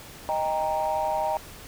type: chord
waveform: sine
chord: Eb major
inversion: none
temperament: equal with one note detuned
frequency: 622.3 / 793.1 / 932.3 Hz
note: Eb5 / G5 / Bb5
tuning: 0 / +20 / 0 cents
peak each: -27 dBFS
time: 0.29-1.37 s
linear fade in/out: 0 ms
effects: tanh soft clip ceiling -17 dBFS + pink hiss -44 dBFS RMS until 1.67 s